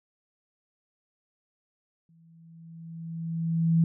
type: tone with exponential growth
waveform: sine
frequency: 164.81 Hz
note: E3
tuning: in tune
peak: -17 dBFS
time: 2.09-3.84 s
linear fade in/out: 2 ms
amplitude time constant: 380 ms
effects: none